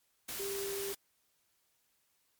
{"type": "tone in noise", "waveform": "sine", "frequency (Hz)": 395.9, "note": "G4", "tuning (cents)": 17, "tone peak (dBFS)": -37, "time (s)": [0.39, 0.93], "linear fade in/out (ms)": 10, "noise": "white", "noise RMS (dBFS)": -41, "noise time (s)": [0.28, 0.95], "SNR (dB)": 1, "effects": ["white hiss -75 dBFS RMS until 2.39 s", "MP3 96 kbps"]}